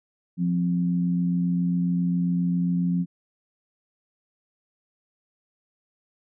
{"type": "tone pair together", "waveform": "sine", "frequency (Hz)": [175.3, 262.7], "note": ["F3", "C4"], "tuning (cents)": [7, 7], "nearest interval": "perfect fifth", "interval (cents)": 700, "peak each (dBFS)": [-21, -30], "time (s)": [0.37, 3.06], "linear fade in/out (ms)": 50, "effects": []}